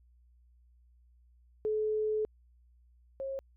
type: tone pair in turn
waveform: sine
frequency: 430 / 540.3 Hz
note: A4 / C#5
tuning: -40 / -44 cents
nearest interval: major third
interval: 396 cents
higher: second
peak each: -28 / -34 dBFS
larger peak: first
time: 1.65-2.25 / 3.2-3.39 s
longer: first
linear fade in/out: 0 ms
effects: added 60 Hz sine -60 dBFS peak until 3.56 s